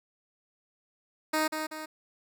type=tone with echo; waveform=10% pulse; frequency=311.1 Hz; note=D#4; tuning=in tune; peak=-17 dBFS; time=1.33-1.48 s; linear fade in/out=10 ms; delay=190 ms; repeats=2; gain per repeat=-6 dB; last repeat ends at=1.86 s; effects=none